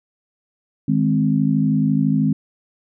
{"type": "chord", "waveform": "sine", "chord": "Ab major", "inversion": "second", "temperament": "equal", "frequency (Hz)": [155.56, 207.7, 261.6], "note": ["Eb3", "Ab3", "C4"], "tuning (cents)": [0, 0, 0], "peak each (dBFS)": -19, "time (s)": [0.88, 2.33], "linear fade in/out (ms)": 5, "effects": []}